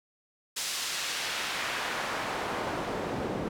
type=noise with band-pass filter sweep; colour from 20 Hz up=pink; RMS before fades=-33 dBFS; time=0.56-3.49 s; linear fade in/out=10 ms; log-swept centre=6000 to 310 Hz; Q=0.73; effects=none